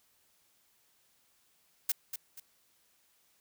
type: noise with echo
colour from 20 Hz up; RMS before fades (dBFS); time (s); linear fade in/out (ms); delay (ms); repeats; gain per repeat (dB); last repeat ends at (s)
blue; -29; 1.89-1.92; 5; 240; 2; -9; 2.4
effects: white hiss -70 dBFS RMS until 3.4 s